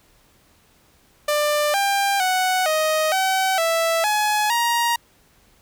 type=tone with pitch steps; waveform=sawtooth; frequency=594 / 796 / 742 / 625 / 761 / 660 / 844 / 942 Hz; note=D5 / G5 / F#5 / D#5 / F#5 / E5 / G#5 / A#5; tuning=+20 / +26 / +5 / +8 / +48 / +2 / +28 / +18 cents; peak=-14 dBFS; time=1.28-4.96 s; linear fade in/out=5 ms; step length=460 ms; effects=pink hiss -57 dBFS RMS until 5.61 s